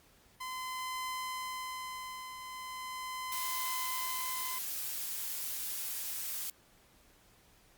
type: tone with tremolo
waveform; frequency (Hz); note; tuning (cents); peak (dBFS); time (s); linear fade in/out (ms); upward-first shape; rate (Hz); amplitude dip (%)
sawtooth; 1026; C6; -34; -32; 0.4-4.59; 10; triangle; 0.38; 60
type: noise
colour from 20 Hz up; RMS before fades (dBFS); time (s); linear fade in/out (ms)
blue; -38; 3.32-6.5; 2
effects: pink hiss -64 dBFS RMS until 7.77 s + Opus 48 kbps